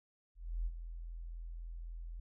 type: tone with ADSR envelope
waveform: sine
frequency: 41.89 Hz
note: E1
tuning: 29 cents sharp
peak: -32 dBFS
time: 0.35-2.2 s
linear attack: 310 ms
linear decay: 44 ms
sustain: -10 dB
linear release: 6 ms
effects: none